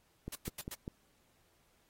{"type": "click train", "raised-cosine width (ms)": 3, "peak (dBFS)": -27, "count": 4, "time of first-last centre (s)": [0.28, 0.879], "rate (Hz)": 5.01}
{"type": "noise bursts", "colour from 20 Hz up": "white", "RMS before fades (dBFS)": -43, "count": 4, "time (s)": [0.32, 0.744], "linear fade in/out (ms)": 5, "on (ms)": 34, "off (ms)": 96}
{"effects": ["pink hiss -72 dBFS RMS until 1.89 s", "AAC 48 kbps"]}